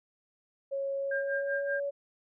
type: tone with pitch glide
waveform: sine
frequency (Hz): 550 to 564.5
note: C#5 to C#5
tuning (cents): -14 to +31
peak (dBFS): -30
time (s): 0.71-1.91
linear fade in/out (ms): 20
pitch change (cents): +45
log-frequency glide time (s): 0.95-1.72
type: tone with tremolo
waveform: sine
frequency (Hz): 1602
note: G6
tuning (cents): +37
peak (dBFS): -30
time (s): 1.11-1.8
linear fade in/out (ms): 5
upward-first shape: sine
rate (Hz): 5.2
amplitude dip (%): 85
effects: none